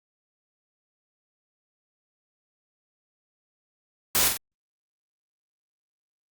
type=noise with echo; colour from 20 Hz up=white; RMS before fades=-22 dBFS; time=4.15-4.28 s; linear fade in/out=0 ms; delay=45 ms; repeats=2; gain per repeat=-5 dB; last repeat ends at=4.37 s; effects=Opus 48 kbps